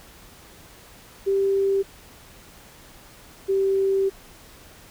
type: tone pair in turn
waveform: sine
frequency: 392 / 388.6 Hz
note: G4 / G4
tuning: 0 / -15 cents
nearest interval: unison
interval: 15 cents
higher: first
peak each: -18 dBFS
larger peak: neither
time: 1.26-1.83 / 3.48-4.1 s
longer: second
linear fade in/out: 20 ms
effects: pink hiss -48 dBFS RMS until 4.9 s